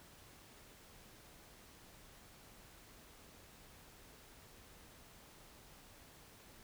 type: silence
effects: pink hiss -60 dBFS RMS until 6.63 s